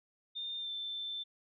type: tone with pitch glide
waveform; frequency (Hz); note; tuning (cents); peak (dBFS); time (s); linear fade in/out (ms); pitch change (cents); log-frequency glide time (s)
sine; 3618 to 3546; A7 to A7; +48 to +13; -37; 0.35-1.24; 20; -35; 0.59-0.7
effects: none